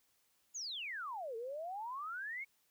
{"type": "exponential two-way sweep", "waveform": "sine", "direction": "down then up", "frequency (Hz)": [7040, 440, 2252], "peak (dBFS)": -40, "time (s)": [0.54, 2.45], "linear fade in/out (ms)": 20, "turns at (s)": 1.36, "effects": ["white hiss -75 dBFS RMS until 2.7 s"]}